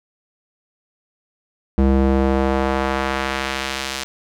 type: tone with band-pass filter sweep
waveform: square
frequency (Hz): 66.8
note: C2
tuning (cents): +36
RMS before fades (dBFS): -19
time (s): 1.78-4.04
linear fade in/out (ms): 0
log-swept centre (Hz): 230 to 5000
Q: 0.71
effects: none